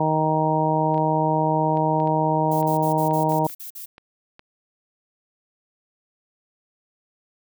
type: harmonic tone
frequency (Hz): 156.4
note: D#3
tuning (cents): +9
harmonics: 1 / 2 / 3 / 4 / 5 / 6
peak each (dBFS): -24 / -26 / -28 / -25 / -26 / -23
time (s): 0-3.47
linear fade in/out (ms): 5
type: clicks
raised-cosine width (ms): 0.3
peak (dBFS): -28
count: 11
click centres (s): 0.944 / 0.979 / 1.772 / 2.001 / 2.074 / 2.628 / 3.11 / 3.321 / 3.498 / 3.981 / 4.394
type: noise bursts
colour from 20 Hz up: violet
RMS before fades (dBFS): -36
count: 9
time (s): 2.51-3.86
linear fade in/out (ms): 10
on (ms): 110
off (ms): 45
effects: none